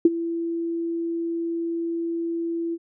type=tone with ADSR envelope; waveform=sine; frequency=335.1 Hz; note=E4; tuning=29 cents sharp; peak=-8 dBFS; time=0.05-2.78 s; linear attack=4 ms; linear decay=32 ms; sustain=-16 dB; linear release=45 ms; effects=none